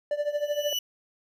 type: tone with tremolo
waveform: triangle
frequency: 587.3 Hz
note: D5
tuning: in tune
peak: -20 dBFS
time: 0.11-0.73 s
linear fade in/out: 2 ms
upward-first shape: triangle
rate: 13 Hz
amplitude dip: 90%
type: tone with exponential growth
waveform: 35% pulse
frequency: 2960 Hz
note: F#7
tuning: in tune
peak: -23 dBFS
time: 0.14-0.79 s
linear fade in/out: 5 ms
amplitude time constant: 140 ms
effects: none